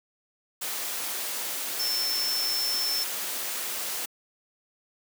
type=tone in noise; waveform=sine; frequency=5340 Hz; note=E8; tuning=22 cents sharp; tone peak=-26 dBFS; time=1.79-3.04 s; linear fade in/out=10 ms; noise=white; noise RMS=-32 dBFS; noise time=0.61-4.06 s; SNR=+3 dB; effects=high-pass 300 Hz 12 dB/octave